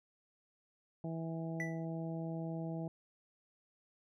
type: harmonic tone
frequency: 163.6 Hz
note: E3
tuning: 13 cents flat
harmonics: 1 / 2 / 3 / 4 / 5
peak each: -39 / -44 / -50 / -47 / -53 dBFS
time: 1.04-2.88 s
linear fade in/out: 2 ms
type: tone with exponential decay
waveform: triangle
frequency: 1975.5 Hz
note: B6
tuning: in tune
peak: -33 dBFS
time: 1.6-1.85 s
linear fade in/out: 1 ms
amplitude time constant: 54 ms
effects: none